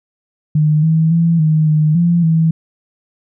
sine tone with pitch steps, 152.5 / 160.4 / 167 / 155.9 / 153.5 / 171.6 / 162 Hz, D#3 / E3 / E3 / D#3 / D#3 / F3 / E3, -34 / -47 / +23 / +4 / -23 / -30 / -30 cents, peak -9 dBFS, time 0.55-2.51 s, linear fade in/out 5 ms, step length 280 ms, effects none

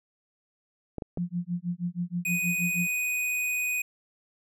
clicks, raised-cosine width 2 ms, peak -20 dBFS, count 3, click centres 0.983 / 1.022 / 1.174 s
sine tone with tremolo, 175.3 Hz, F3, 7 cents sharp, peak -25 dBFS, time 1.18-2.87 s, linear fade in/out 0 ms, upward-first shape sine, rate 6.3 Hz, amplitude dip 100%
square tone, 2489 Hz, D#7, in tune, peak -27 dBFS, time 2.25-3.82 s, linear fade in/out 5 ms
effects none

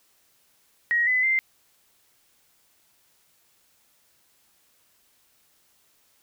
sine tone with pitch steps, 1892 / 2011 / 2086 Hz, A#6 / B6 / C7, +25 / +31 / -6 cents, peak -19 dBFS, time 0.91-1.39 s, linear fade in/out 0 ms, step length 160 ms, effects white hiss -64 dBFS RMS until 6.22 s

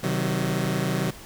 sawtooth chord, C diminished, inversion none, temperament just, 130.81 / 156.98 / 188.37 Hz, C3 / Eb3 / Gb3, 0 / +16 / +31 cents, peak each -24 / -24 / -23 dBFS, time 0.03-1.11 s, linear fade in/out 10 ms, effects pink hiss -44 dBFS RMS until 1.25 s

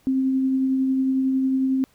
sine tone with tremolo, 264 Hz, C4, 16 cents sharp, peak -17 dBFS, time 0.07-1.84 s, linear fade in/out 0 ms, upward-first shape triangle, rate 11 Hz, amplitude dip 25%, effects pink hiss -60 dBFS RMS until 1.94 s

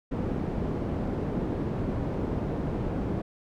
white low-pass noise, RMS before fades -30 dBFS, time 0.11-3.22 s, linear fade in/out 10 ms, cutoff 330 Hz, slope 12 dB/octave, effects none

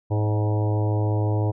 harmonic tone with a mistuned harmonic, 106.1 Hz, G#2, 38 cents sharp, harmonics 1 / 3 / 4 / 5 / 6 / 7 / 8 / 9, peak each -20 / -30 / -32 / -34 / -36 / -37 / -38 / -39 dBFS, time 0.1-1.52 s, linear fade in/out 20 ms, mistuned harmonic 6, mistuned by -27 cents, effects none

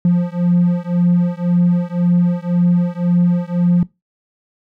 triangle beating tone pair, 174.61 / 176.51 Hz, F3 / F3, 0 / +19 cents, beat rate 1.9 Hz, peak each -12 dBFS, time 0.05-3.83 s, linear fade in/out 2 ms, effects noise-tail reverb RT60 0.2 s tail -21 dB re dry + tanh soft clip ceiling -5 dBFS

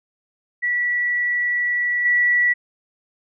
sine tone with level steps, 1948 Hz, B6, 24 cents flat, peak -18 / -14 dBFS, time 0.62-2.54 s, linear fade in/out 20 ms, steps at 2.05 s, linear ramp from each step 5 ms, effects none

